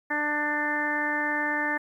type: harmonic tone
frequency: 297 Hz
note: D4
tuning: 20 cents sharp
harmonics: 1 / 2 / 3 / 4 / 5 / 6 / 7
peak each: -33 / -36 / -32 / -38 / -36 / -27 / -37 dBFS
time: 0.1-1.78 s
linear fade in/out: 10 ms
effects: 10-bit